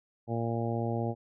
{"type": "harmonic tone", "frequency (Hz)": 116.1, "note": "A#2", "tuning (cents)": -7, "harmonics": [1, 2, 3, 4, 5, 6, 7], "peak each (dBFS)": [-32, -35, -37, -38, -39, -40, -40], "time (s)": [0.27, 1.15], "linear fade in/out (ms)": 50, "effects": []}